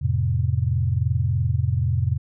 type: chord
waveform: sine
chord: F major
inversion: none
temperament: equal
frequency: 87.31 / 110 / 130.81 Hz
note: F2 / A2 / C3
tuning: 0 / 0 / 0 cents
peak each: -23 dBFS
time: 0.01-2.18 s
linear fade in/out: 20 ms
effects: none